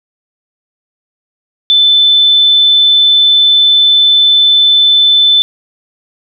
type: tone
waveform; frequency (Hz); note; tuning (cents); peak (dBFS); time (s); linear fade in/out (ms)
sine; 3520; A7; 0; -4; 1.7-5.42; 0
effects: none